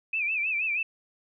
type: tone with vibrato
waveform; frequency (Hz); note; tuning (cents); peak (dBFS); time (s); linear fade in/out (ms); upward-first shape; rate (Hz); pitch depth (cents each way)
sine; 2489; D#7; 0; -25; 0.13-0.83; 5; sine; 6.3; 120
effects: none